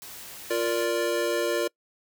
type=noise; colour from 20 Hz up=white; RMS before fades=-42 dBFS; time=0.02-0.84 s; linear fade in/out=0 ms
type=chord; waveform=square; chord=Bb major; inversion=second; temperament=equal with one note detuned; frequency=349.2 / 466.2 / 583.9 Hz; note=F4 / Bb4 / D5; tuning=0 / 0 / -10 cents; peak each=-29 dBFS; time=0.5-1.68 s; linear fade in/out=10 ms
effects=noise-tail reverb RT60 0.1 s tail -25 dB re dry